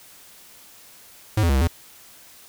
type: tone with pitch steps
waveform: square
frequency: 107.4 / 84.9 / 68.6 / 66 / 84.1 Hz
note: A2 / F2 / C#2 / C2 / E2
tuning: -41 / -48 / -17 / +16 / +35 cents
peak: -17 dBFS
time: 1.37-1.675 s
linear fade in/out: 5 ms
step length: 61 ms
effects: white hiss -48 dBFS RMS until 2.48 s